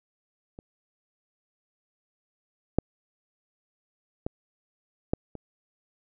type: clicks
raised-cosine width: 2 ms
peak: -29 / -7 / -16 / -10 / -25 dBFS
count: 5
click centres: 0.589 / 2.786 / 4.265 / 5.135 / 5.353 s
effects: none